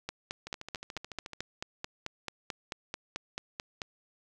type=two click trains; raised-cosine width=0.2 ms; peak=-18 / -24 dBFS; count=18 / 14; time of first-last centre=0.09-3.818 / 0.47-1.405 s; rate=4.56 / 13.9 Hz; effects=none